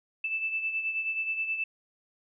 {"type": "beating tone pair", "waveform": "sine", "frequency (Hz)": [2637, 2646.4], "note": ["E7", "E7"], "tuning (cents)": [0, 6], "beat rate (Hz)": 9.4, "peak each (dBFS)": [-29, -37], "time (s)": [0.24, 1.64], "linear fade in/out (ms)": 5, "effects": []}